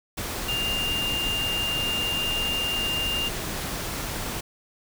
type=tone in noise; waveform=sine; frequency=2803 Hz; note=F7; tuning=6 cents sharp; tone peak=-25 dBFS; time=0.48-3.29 s; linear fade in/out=10 ms; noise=pink; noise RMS=-31 dBFS; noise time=0.17-4.41 s; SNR=+3 dB; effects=none